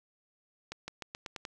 accelerating click train, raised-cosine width 0.2 ms, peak -22 dBFS, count 7, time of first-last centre 0.72-1.452 s, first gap 160 ms, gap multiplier 0.89, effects none

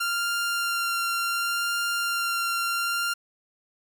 sawtooth tone with vibrato, 1388 Hz, F6, 11 cents flat, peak -21 dBFS, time 0-3.14 s, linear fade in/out 10 ms, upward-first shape sine, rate 0.69 Hz, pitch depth 11 cents each way, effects none

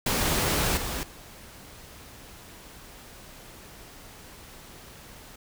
pink noise with level steps, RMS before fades -25 / -32 / -47 dBFS, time 0.06-5.36 s, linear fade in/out 5 ms, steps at 0.77 / 1.03 s, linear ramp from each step 2 ms, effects none

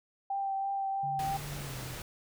sine tone with vibrato, 784 Hz, G5, in tune, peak -30 dBFS, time 0.3-1.37 s, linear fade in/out 5 ms, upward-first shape triangle, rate 3 Hz, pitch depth 17 cents each way
sine tone with pitch glide, 144.3 to 127.82 Hz, D3 to C3, -30 to -40 cents, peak -40 dBFS, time 1.03-1.94 s, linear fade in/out 5 ms, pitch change -210 cents, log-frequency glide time 1.6-1.78 s
pink noise, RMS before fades -42 dBFS, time 1.19-2.02 s, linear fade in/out 2 ms
effects none

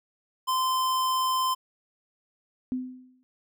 square tone, 1034 Hz, C6, 21 cents flat, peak -24 dBFS, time 0.47-1.55 s, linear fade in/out 20 ms
sine tone with exponential decay, 254.5 Hz, C4, 48 cents flat, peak -24 dBFS, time 2.72-3.23 s, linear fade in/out 0 ms, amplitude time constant 110 ms
effects none

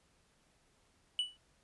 triangle tone with exponential decay, 2960 Hz, F#7, in tune, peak -26 dBFS, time 1.19-1.37 s, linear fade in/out 1 ms, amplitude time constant 39 ms, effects pink hiss -71 dBFS RMS until 1.63 s + resampled to 24000 Hz

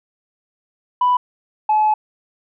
sine tone pair in turn, 990 / 856.6 Hz, B5 / A5, +4 / -47 cents, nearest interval minor third, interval 251 cents, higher first, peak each -11 dBFS, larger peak neither, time 1.01-1.17 / 1.69-1.94 s, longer second, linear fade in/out 5 ms, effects tanh soft clip ceiling -9 dBFS

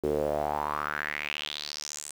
sawtooth tone with band-pass filter sweep, 74.4 Hz, D2, 23 cents sharp, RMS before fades -32 dBFS, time 0.03-2.12 s, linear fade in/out 10 ms, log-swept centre 390 to 8600 Hz, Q 5, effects 8-bit

